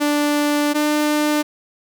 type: tone pair in turn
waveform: sawtooth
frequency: 293.7 / 299.4 Hz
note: D4 / D4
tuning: 0 / +33 cents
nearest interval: unison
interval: 33 cents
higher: second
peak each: -12 dBFS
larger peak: neither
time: 0-0.74 / 0.74-1.43 s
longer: first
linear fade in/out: 20 ms
effects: none